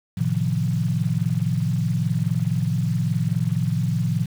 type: chord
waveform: sine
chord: F dominant seventh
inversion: first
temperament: equal with one note detuned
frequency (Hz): 110.83 / 130.81 / 155.56 / 174.61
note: A2 / C3 / Eb3 / F3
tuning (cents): +13 / 0 / 0 / 0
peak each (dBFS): -25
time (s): 0.17-4.26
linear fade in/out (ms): 10
effects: 7-bit